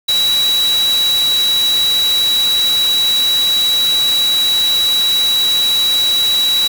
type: tone in noise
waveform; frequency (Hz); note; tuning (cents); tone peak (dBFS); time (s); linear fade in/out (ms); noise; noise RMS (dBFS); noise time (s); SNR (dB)
sine; 3904; B7; -21; -11; 0.08-6.68; 10; white; -23; 0.08-6.68; +9
effects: none

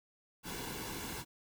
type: noise with comb filter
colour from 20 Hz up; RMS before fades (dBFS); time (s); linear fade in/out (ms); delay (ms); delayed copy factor
pink; -42; 0.43-1.25; 50; 1.6; -0.55
effects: none

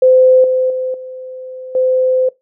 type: tone with level steps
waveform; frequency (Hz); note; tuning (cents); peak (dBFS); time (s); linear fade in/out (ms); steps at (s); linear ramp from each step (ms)
sine; 514; C5; -31; -5 / -11 / -16 / -26 / -10; 0.02-2.29; 5; 0.44 / 0.7 / 0.94 / 1.75; 2
effects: noise-tail reverb RT60 0.2 s tail -21 dB re dry

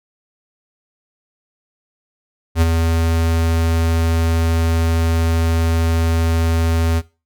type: tone with ADSR envelope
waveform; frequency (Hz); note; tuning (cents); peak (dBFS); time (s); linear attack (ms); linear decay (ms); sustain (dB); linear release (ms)
square; 82.41; E2; 0; -10; 2.55-7.02; 65; 29; -5; 43
effects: noise-tail reverb RT60 0.3 s tail -19 dB re dry

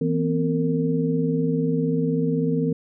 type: tone cluster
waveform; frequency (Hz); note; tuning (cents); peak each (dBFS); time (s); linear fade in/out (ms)
sine; 162.5 / 238.5 / 258.7 / 458.2; E3 / A#3 / C4 / A#4; -24 / +40 / -19 / -30; -23 / -29 / -24 / -26; 0.01-2.73; 5
effects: none

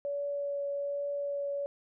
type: tone with vibrato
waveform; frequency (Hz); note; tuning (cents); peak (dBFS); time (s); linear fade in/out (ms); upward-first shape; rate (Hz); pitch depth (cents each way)
sine; 568; C#5; +42; -31; 0.05-1.66; 0; triangle; 1.2; 10
effects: none

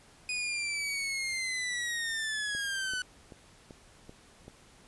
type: linear sweep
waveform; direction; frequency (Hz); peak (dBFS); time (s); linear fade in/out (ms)
sawtooth; down; 2489 to 1484; -28; 0.29-3.02; 2
type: click train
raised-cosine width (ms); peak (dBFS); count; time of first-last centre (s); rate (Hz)
2; -33; 6; 2.55-4.481; 2.59
effects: pink hiss -58 dBFS RMS until 4.87 s + resampled to 24000 Hz

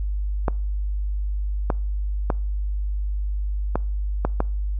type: clicks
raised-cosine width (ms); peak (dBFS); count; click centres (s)
1; -7; 6; 0.482 / 1.702 / 2.302 / 3.756 / 4.25 / 4.404
effects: noise-tail reverb RT60 0.5 s tail -25 dB re dry + added 50 Hz sine -22 dBFS peak until 4.79 s

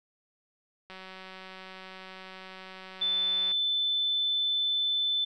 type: click train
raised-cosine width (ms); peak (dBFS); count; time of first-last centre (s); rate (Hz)
0.3; -29; 493; 0.9-3.517; 188
type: tone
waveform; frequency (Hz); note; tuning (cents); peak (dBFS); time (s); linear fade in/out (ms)
sine; 3520; A7; 0; -25; 3.01-5.25; 10
effects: none

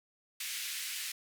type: band-pass noise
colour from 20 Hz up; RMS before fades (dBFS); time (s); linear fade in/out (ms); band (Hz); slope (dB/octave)
pink; -39; 0.4-1.12; 5; 2000 to 16000; 24
effects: none

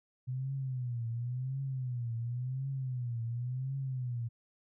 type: tone with vibrato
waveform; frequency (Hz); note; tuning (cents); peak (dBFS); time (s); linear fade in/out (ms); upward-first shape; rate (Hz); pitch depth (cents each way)
sine; 125.3; B2; +25; -33; 0.27-4.29; 20; triangle; 0.93; 160
effects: none

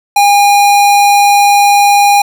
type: tone with vibrato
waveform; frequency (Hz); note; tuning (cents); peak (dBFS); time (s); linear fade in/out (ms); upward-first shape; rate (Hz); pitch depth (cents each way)
square; 812; G#5; -39; -5; 0.16-2.22; 5; sine; 20; 8
effects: none

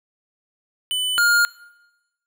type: tone pair in turn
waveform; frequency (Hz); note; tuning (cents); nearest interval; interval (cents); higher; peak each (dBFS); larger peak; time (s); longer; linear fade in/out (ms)
square; 3000 / 1415.8; F#7 / F6; +23 / +23; octave + minor second; 1300; first; -21 / -15; second; 0.91-1.18 / 1.18-1.45; neither; 0
effects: noise-tail reverb RT60 1.0 s tail -22 dB re dry

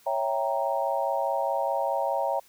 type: chord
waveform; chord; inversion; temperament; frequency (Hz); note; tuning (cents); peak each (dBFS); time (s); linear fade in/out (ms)
sine; C# diminished seventh; none; equal; 554.4 / 659.3 / 784 / 932.3; C#5 / E5 / G5 / Bb5; 0 / 0 / 0 / 0; -29 / -30 / -30 / -30; 0.06-2.4; 10
effects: white hiss -58 dBFS RMS until 2.48 s

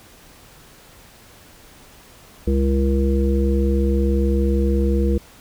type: harmonic tone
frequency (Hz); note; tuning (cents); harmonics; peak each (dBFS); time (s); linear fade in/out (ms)
67.8; C#2; -38; 1 / 3 / 5 / 7; -17 / -22 / -24 / -25; 2.47-5.18; 5
effects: pink hiss -47 dBFS RMS until 5.4 s

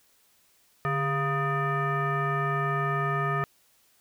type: tone with frequency modulation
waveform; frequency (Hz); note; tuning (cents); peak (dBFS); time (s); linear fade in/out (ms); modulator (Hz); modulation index
sine; 694; F5; -11; -24; 0.85-3.44; 0; 549; 1.9
effects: white hiss -64 dBFS RMS until 4 s

